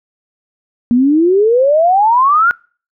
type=exponential sweep; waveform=sine; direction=up; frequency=233.1 to 1456 Hz; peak=-7 dBFS; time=0.91-2.51 s; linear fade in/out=0 ms; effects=noise-tail reverb RT60 0.4 s tail -26 dB re dry